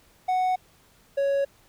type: tone pair in turn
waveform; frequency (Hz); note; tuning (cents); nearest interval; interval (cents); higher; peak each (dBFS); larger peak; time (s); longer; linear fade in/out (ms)
triangle; 740 / 555.9; F#5 / C#5; 0 / +5; perfect fourth; 495; first; -19; neither; 0.28-0.56 / 1.17-1.45; neither; 10
effects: pink hiss -59 dBFS RMS until 1.68 s